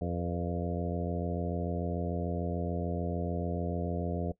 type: harmonic tone with a mistuned harmonic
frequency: 86.8 Hz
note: F2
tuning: 10 cents flat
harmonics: 1 / 2 / 3 / 4 / 5 / 6 / 7 / 8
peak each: -35 / -35 / -40 / -42 / -40 / -42 / -42 / -43 dBFS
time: 0.01-4.32 s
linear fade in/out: 5 ms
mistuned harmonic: 6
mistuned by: -45 cents
effects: noise-tail reverb RT60 0.1 s tail -19 dB re dry